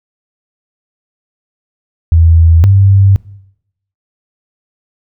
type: tone pair in turn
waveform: sine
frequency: 82.41 / 98 Hz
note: E2 / G2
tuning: 0 / 0 cents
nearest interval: minor third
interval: 300 cents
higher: second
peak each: -3 dBFS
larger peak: neither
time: 2.12-2.64 / 2.64-3.16 s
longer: neither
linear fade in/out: 0 ms
effects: noise-tail reverb RT60 0.8 s tail -21 dB re dry